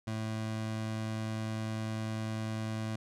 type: tone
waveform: 25% pulse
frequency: 110 Hz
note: A2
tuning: in tune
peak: -30 dBFS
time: 0.07-2.96 s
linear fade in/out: 5 ms
effects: low-pass 9000 Hz 12 dB/octave